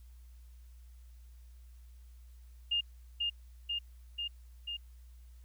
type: tone with echo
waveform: sine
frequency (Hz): 2824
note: F7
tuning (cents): +19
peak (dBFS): -28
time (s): 2.71-2.81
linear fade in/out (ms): 10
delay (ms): 490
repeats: 4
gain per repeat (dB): -2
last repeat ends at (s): 4.77
effects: added 60 Hz sine -51 dBFS peak until 5.44 s + white hiss -71 dBFS RMS until 5.44 s